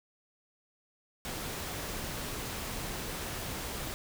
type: noise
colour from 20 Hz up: pink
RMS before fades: -38 dBFS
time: 1.25-3.94 s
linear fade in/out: 0 ms
effects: none